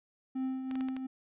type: tone with tremolo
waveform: triangle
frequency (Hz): 261.6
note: C4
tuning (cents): 0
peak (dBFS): -28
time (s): 0.35-1.07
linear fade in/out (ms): 10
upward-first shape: triangle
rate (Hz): 2.7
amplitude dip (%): 55
type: clicks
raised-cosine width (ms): 0.3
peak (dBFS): -29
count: 5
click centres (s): 0.712 / 0.755 / 0.809 / 0.886 / 0.966
effects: resampled to 8000 Hz